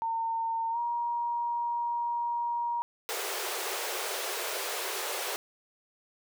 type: tone with pitch glide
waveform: sine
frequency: 910 to 947 Hz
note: A#5 to A#5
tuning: -42 to +27 cents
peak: -28 dBFS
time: 0.02-2.82 s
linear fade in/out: 0 ms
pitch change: +69 cents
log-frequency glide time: 0.71-0.78 s
type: high-pass noise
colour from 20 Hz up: pink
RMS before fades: -34 dBFS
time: 3.09-5.36 s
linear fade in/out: 0 ms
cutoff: 360 Hz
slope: 96 dB/octave
effects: none